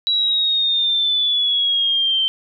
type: exponential sweep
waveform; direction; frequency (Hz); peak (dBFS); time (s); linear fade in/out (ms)
sine; down; 3914 to 3107; -15; 0.07-2.28; 0
effects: none